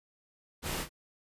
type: noise with echo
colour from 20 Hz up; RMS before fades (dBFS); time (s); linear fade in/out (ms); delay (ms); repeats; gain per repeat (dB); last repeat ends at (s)
pink; -35; 0.62-0.86; 50; 34; 1; -8; 0.894
effects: resampled to 32000 Hz